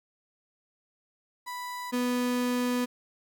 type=tone pair in turn; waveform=35% pulse; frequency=987.8 / 246.9 Hz; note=B5 / B3; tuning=0 / 0 cents; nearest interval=2 octaves; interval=2400 cents; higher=first; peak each=-33 / -24 dBFS; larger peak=second; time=1.46-1.92 / 1.92-2.86 s; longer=second; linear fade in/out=20 ms; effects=10-bit